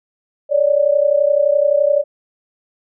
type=tone pair together; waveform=sine; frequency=562.3 / 594 Hz; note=C#5 / D5; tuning=+25 / +20 cents; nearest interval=minor second; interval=95 cents; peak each=-14 dBFS; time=0.49-2.04 s; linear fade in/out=50 ms; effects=none